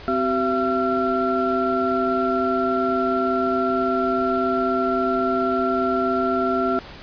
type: tone cluster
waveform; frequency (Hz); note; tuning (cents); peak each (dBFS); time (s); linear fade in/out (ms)
sine; 258.3 / 381.8 / 677 / 1359; C4 / G4 / E5 / F6; -22 / -46 / +46 / -48; -24; 0.08-6.79; 0
effects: pink hiss -40 dBFS RMS until 7.02 s + resampled to 11025 Hz